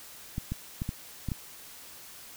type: clicks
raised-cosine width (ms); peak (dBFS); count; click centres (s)
5; -19; 6; 0.381 / 0.52 / 0.819 / 0.891 / 1.287 / 1.318
effects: white hiss -48 dBFS RMS until 2.36 s